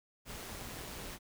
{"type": "noise with amplitude modulation", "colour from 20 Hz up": "pink", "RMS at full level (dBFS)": -43, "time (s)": [0.25, 1.19], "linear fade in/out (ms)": 50, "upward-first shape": "sine", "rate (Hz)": 181, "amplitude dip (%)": 40, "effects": []}